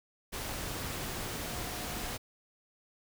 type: tone in noise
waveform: sine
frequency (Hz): 720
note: F#5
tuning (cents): -47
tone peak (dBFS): -48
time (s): 1.45-2.12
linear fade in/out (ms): 20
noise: pink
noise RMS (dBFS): -38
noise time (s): 0.32-2.18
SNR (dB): -13
effects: none